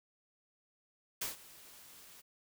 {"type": "noise with ADSR envelope", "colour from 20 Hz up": "white", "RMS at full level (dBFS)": -36, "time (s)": [1.21, 2.22], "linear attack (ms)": 8, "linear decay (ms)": 140, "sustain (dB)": -20, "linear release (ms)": 19, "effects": []}